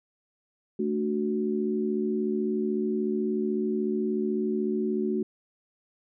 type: chord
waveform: sine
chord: D major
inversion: second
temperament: equal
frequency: 220 / 293.7 / 370 Hz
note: A3 / D4 / F#4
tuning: 0 / 0 / 0 cents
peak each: -28 / -33 / -28 dBFS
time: 0.79-5.23 s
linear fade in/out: 5 ms
effects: none